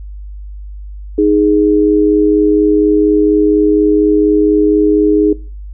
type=tone pair together; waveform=sine; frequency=311.1 / 415.3 Hz; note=D#4 / G#4; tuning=0 / 0 cents; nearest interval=perfect fourth; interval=500 cents; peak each=-10 dBFS; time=1.18-5.33 s; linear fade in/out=5 ms; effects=noise-tail reverb RT60 0.4 s tail -21 dB re dry + added 50 Hz sine -25 dBFS peak until 5.73 s